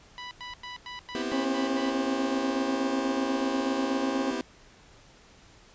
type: tone bursts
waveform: 15% pulse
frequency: 987.8 Hz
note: B5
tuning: in tune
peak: -31 dBFS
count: 8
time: 0.18-1.899 s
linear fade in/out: 0 ms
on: 130 ms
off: 97 ms
type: chord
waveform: sawtooth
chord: C major seventh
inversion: third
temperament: just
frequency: 245.3 / 261.6 / 327 / 392.4 Hz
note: B3 / C4 / E4 / G4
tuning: -12 / 0 / -14 / +2 cents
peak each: -31 dBFS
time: 1.15-4.41 s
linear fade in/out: 0 ms
type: harmonic tone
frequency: 269.8 Hz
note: C#4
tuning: 47 cents flat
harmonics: 1 / 2 / 3 / 4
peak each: -29 / -35 / -38 / -40 dBFS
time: 1.32-4.31 s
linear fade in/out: 0 ms
effects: pink hiss -55 dBFS RMS until 5.74 s + resampled to 16000 Hz

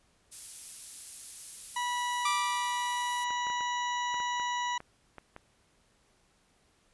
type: noise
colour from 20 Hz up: violet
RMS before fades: -39 dBFS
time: 0.31-3.25 s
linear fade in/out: 20 ms
type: harmonic tone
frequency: 975 Hz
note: B5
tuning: 23 cents flat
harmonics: 1 / 2 / 3 / 4 / 6 / 7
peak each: -31 / -37 / -41 / -43 / -47 / -48 dBFS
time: 1.76-4.78 s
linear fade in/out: 5 ms
type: tone with exponential decay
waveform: sawtooth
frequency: 1179 Hz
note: D6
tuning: 6 cents sharp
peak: -23 dBFS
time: 2.25-3.59 s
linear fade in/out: 5 ms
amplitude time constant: 290 ms
type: clicks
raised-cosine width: 0.5 ms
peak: -29 dBFS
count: 10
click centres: 3.306 / 3.469 / 3.501 / 3.608 / 4.143 / 4.202 / 4.398 / 4.804 / 5.183 / 5.364 s
effects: pink hiss -68 dBFS RMS until 6.93 s + resampled to 24000 Hz

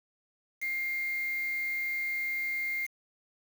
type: tone with quantisation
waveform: sine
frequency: 2113 Hz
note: C7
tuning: 16 cents sharp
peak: -30 dBFS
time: 0.61-2.87 s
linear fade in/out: 20 ms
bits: 7
effects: none

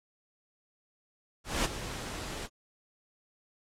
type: noise with ADSR envelope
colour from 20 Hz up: pink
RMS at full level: -28 dBFS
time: 1.44-2.48 s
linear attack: 210 ms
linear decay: 16 ms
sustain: -12 dB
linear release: 33 ms
effects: low-pass 9000 Hz 12 dB/octave + AAC 48 kbps

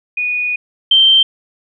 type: tone pair in turn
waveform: sine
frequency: 2467 / 3133 Hz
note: D#7 / G7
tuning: -15 / -2 cents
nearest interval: major third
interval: 413 cents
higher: second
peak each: -15 / -6 dBFS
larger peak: second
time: 0.17-0.56 / 0.91-1.23 s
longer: first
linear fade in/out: 5 ms
effects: none

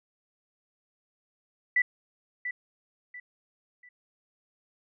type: tone with echo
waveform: sine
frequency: 1975.5 Hz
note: B6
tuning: in tune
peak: -20 dBFS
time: 1.76-1.82 s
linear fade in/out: 5 ms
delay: 690 ms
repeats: 3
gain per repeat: -10 dB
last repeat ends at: 3.89 s
effects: none

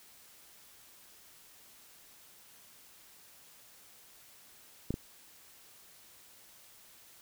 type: clicks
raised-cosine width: 3 ms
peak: -19 / -22 dBFS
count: 2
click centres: 4.906 / 4.941 s
effects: white hiss -58 dBFS RMS until 7.21 s

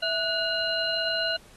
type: tone cluster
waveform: sine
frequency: 655 / 1473 / 2846 / 4094 Hz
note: E5 / F#6 / F7 / C8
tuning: -11 / -8 / +32 / -38 cents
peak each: -30 dBFS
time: 0.02-1.37 s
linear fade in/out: 10 ms
effects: pink hiss -54 dBFS RMS until 1.56 s + AAC 32 kbps

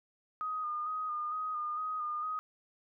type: tone with vibrato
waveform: sine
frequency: 1235 Hz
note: D#6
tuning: 13 cents flat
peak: -33 dBFS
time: 0.41-2.39 s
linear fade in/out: 0 ms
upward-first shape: square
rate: 2.2 Hz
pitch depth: 27 cents each way
effects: none

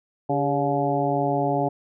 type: harmonic tone with a mistuned harmonic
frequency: 142.1 Hz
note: C#3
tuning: 43 cents sharp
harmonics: 1 / 2 / 3 / 4 / 5 / 6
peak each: -28 / -27 / -28 / -28 / -25 / -29 dBFS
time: 0.29-1.69 s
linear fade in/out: 10 ms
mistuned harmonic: 3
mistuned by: -76 cents
effects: none

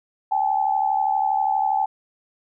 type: tone pair together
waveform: sine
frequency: 784 / 856.4 Hz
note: G5 / A5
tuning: 0 / -47 cents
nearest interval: major second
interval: 153 cents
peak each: -21 dBFS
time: 0.31-1.86 s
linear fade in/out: 10 ms
effects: none

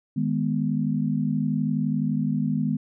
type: chord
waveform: sine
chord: G# minor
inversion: second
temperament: equal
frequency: 155.56 / 207.7 / 246.9 Hz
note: D#3 / G#3 / B3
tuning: 0 / 0 / 0 cents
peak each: -26 dBFS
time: 0.16-2.77 s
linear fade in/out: 10 ms
effects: none

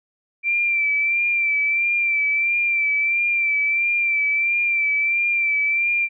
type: tone with vibrato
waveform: sine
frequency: 2349 Hz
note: D7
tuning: in tune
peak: -17 dBFS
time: 0.43-6.09 s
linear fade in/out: 50 ms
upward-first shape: sine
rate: 1.5 Hz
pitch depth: 39 cents each way
effects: none

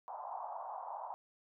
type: band-pass noise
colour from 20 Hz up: pink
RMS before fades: -44 dBFS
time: 0.08-1.14 s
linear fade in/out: 0 ms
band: 710 to 1000 Hz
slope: 48 dB/octave
effects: none

